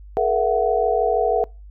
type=tone cluster; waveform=sine; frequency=429 / 475 / 671 / 744 Hz; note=A4 / A#4 / E5 / F#5; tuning=-44 / +33 / +31 / +9 cents; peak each=-22 dBFS; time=0.17-1.44 s; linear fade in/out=0 ms; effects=noise-tail reverb RT60 0.3 s tail -26 dB re dry + added 50 Hz sine -38 dBFS peak until 1.7 s